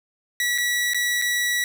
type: tone with dropouts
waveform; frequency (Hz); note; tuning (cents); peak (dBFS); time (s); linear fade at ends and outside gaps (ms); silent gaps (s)
sawtooth; 1941; B6; -31; -17; 0.4-1.64; 1; 0.579-0.583 / 0.935-0.945 / 1.216-1.221
effects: none